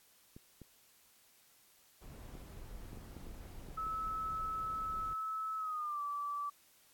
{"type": "clicks", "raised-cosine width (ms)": 3, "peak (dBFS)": -38, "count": 9, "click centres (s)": [0.365, 0.617, 2.353, 2.931, 2.973, 3.167, 3.269, 3.687, 3.867]}
{"type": "noise", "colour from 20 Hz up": "brown", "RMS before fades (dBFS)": -49, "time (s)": [2.01, 5.14], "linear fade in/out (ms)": 10}
{"type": "tone with pitch glide", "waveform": "sine", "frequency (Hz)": [1300, 1158.2], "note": ["E6", "D6"], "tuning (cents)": [-24, -24], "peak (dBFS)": -36, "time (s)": [3.77, 6.5], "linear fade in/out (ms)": 10, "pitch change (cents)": -200, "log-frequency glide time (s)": [5.57, 6.02]}
{"effects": ["white hiss -66 dBFS RMS until 6.93 s", "AAC 64 kbps"]}